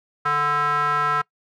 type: tone with band-pass filter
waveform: square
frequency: 146.83 Hz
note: D3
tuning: in tune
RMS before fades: -21 dBFS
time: 0.25-1.22 s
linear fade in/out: 10 ms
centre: 1300 Hz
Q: 5.3
effects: noise-tail reverb RT60 0.1 s tail -22 dB re dry